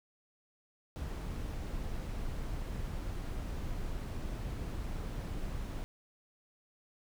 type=noise; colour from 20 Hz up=brown; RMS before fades=-38 dBFS; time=0.96-5.84 s; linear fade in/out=0 ms; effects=none